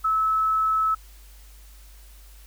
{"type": "tone", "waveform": "sine", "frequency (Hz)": 1300, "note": "E6", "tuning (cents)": -24, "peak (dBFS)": -19, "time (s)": [0.04, 0.95], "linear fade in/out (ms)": 10, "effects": ["added 50 Hz sine -45 dBFS peak until 2.46 s", "white hiss -54 dBFS RMS until 2.46 s"]}